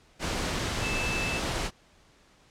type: tone in noise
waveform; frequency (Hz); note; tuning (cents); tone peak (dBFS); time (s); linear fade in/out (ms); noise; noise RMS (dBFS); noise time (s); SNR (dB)
sine; 2632; E7; -3; -31; 0.8-1.41; 50; pink; -30; 0.19-1.71; -4
effects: pink hiss -60 dBFS RMS until 2.5 s + low-pass 7000 Hz 12 dB/octave